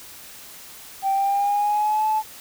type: tone with pitch glide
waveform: sine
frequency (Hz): 780 to 865.5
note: G5 to A5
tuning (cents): -9 to -29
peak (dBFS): -17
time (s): 1.02-2.23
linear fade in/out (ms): 50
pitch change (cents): +180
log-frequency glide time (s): 1.12-2.06
effects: tanh soft clip ceiling -14 dBFS + white hiss -42 dBFS RMS until 2.4 s